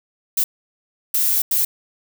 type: noise bursts at uneven times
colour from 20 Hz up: violet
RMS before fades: -18 dBFS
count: 3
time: 0.37-0.44 / 1.14-1.42 / 1.51-1.65 s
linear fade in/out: 5 ms
effects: none